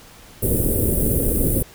pink band-stop noise, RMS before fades -19 dBFS, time 0.42-1.63 s, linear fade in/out 10 ms, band 540 to 9300 Hz, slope 48 dB/octave, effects pink hiss -45 dBFS RMS until 1.74 s

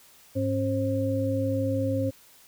sine tone cluster, 104.2 / 270.5 / 532 Hz, G#2 / C#4 / C5, +6 / -42 / +29 cents, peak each -28 dBFS, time 0.35-2.11 s, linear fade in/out 20 ms, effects white hiss -55 dBFS RMS until 2.47 s

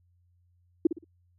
sine tone with echo, 329.4 Hz, E4, 1 cent flat, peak -15 dBFS, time 0.85-0.87 s, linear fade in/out 5 ms, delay 58 ms, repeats 3, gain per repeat -11 dB, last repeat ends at 1.044 s, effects added 88 Hz sine -63 dBFS peak until 1.38 s

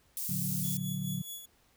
white high-pass noise, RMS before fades -36 dBFS, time 0.17-0.77 s, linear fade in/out 0 ms, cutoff 7900 Hz, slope 12 dB/octave
sine chord, Bb augmented, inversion none, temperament equal, 116.54 / 146.83 / 185 Hz, Bb2 / D3 / F#3, 0 / 0 / 0 cents, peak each -41 / -36 / -35 dBFS, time 0.29-1.22 s, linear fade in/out 5 ms
5% pulse tone with tremolo, 3400 Hz, G#7, 40 cents sharp, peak -31 dBFS, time 0.63-1.46 s, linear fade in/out 10 ms, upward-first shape sine, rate 4.7 Hz, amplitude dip 60%
effects pink hiss -67 dBFS RMS until 1.76 s

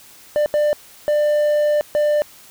triangle tone bursts at uneven times, 595 Hz, D5, 22 cents sharp, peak -12 dBFS, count 4, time 0.36-0.46 / 0.54-0.73 / 1.08-1.81 / 1.95-2.22 s, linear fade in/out 0 ms, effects white hiss -45 dBFS RMS until 2.5 s

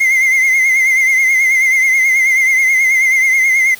triangle tone with vibrato, 2093 Hz, C7, in tune, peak -7 dBFS, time 0-3.75 s, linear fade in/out 10 ms, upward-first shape triangle, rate 9.3 Hz, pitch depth 65 cents each way, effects white hiss -36 dBFS RMS until 3.79 s + high-pass 60 Hz 12 dB/octave

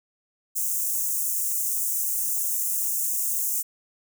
white high-pass noise, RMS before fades -26 dBFS, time 0.55-3.63 s, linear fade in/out 20 ms, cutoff 6400 Hz, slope 48 dB/octave, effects none

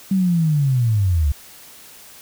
sine linear sweep, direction down, 196 to 67.7 Hz, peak -14 dBFS, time 0.11-1.32 s, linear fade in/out 5 ms, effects white hiss -43 dBFS RMS until 2.21 s

